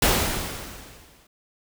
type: noise with exponential decay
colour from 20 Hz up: pink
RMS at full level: -17 dBFS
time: 0.02-1.27 s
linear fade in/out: 5 ms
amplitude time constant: 270 ms
effects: none